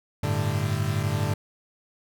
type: chord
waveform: 40% pulse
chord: G suspended second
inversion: none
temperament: equal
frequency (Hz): 98 / 110 / 146.83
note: G2 / A2 / D3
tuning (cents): 0 / 0 / 0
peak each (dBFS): -27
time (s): 0.23-1.34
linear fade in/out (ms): 5
effects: none